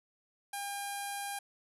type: tone with low-pass filter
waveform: sawtooth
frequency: 804 Hz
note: G5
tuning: 44 cents sharp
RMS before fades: -39 dBFS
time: 0.53-1.39 s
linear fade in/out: 5 ms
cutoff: 11000 Hz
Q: 4.2
effects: none